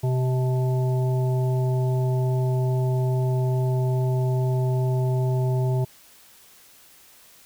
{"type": "harmonic tone with a mistuned harmonic", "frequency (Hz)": 128.4, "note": "C3", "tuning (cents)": -32, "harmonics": [1, 3, 5, 7], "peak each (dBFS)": [-20, -30, -34, -37], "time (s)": [0.03, 5.85], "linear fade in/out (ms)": 10, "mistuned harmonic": 7, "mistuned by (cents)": -43, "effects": ["white hiss -52 dBFS RMS until 7.45 s"]}